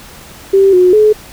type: tone with pitch steps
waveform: sine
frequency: 389.9 / 363.2 / 426.7 Hz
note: G4 / F#4 / G#4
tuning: -9 / -32 / +47 cents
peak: -4 dBFS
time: 0.53-1.13 s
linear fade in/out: 10 ms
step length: 200 ms
effects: pink hiss -35 dBFS RMS until 1.32 s